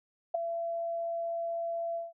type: tone with ADSR envelope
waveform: sine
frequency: 674 Hz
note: E5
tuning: 38 cents sharp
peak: -22 dBFS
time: 0.34-2.13 s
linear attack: 10 ms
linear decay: 6 ms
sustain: -9 dB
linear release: 170 ms
effects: none